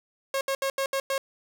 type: tone bursts at uneven times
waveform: sawtooth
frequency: 543 Hz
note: C#5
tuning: 36 cents flat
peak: -21 dBFS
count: 6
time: 0.34-0.41 / 0.48-0.55 / 0.62-0.7 / 0.78-0.86 / 0.93-1 / 1.1-1.18 s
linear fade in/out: 2 ms
effects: none